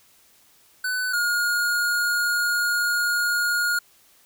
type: tone pair in turn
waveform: square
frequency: 1500 / 1430.4 Hz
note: F#6 / F6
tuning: +23 / +41 cents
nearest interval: minor second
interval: 82 cents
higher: first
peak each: -24 / -21 dBFS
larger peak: second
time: 0.84-1.13 / 1.13-3.79 s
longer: second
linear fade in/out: 5 ms
effects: white hiss -57 dBFS RMS until 4.25 s